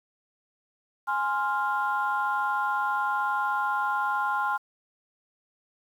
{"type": "chord", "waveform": "sine", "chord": "F minor", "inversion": "first", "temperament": "equal", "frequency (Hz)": [830.6, 1046.5, 1396.9], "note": ["Ab5", "C6", "F6"], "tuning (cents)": [0, 0, 0], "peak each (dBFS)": -28, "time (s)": [1.07, 4.58], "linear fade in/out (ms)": 20, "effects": ["tanh soft clip ceiling -16 dBFS", "9-bit"]}